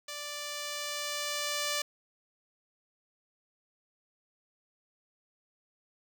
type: tone with level ramp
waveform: 5% pulse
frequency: 587.3 Hz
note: D5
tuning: in tune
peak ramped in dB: -27 to -18 dBFS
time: 0.08-1.82 s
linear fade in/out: 5 ms
effects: none